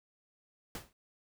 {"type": "noise with exponential decay", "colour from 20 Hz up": "pink", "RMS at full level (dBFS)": -38, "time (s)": [0.75, 0.93], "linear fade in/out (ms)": 2, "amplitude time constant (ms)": 39, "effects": []}